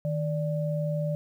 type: tone pair together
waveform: sine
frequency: 155.56 / 586 Hz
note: D#3 / D5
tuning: 0 / -4 cents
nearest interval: octave + major seventh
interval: 2296 cents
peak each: -27 / -31 dBFS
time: 0.05-1.15 s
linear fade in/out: 0 ms
effects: 10-bit